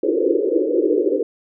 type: band-pass noise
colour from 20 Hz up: pink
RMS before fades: -18 dBFS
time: 0.03-1.23 s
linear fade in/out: 5 ms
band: 300 to 520 Hz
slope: 96 dB/octave
effects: none